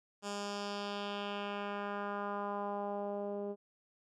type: tone with low-pass filter sweep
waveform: 10% pulse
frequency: 203.1 Hz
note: G#3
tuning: 38 cents flat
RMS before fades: -39 dBFS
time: 0.22-3.56 s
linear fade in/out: 50 ms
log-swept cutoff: 7500 to 450 Hz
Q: 1.9
effects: none